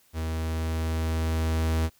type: tone with level ramp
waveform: 45% pulse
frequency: 80.3 Hz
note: E2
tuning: 45 cents flat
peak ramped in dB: -28 to -22 dBFS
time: 0.13-1.9 s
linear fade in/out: 50 ms
effects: white hiss -62 dBFS RMS until 1.99 s